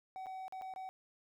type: tone with dropouts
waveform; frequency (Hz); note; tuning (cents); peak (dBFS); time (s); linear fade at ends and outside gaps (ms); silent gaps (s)
triangle; 756; F#5; +37; -40; 0.16-0.89; 0; 0.26-0.267 / 0.481-0.524 / 0.613-0.62 / 0.738-0.761
effects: none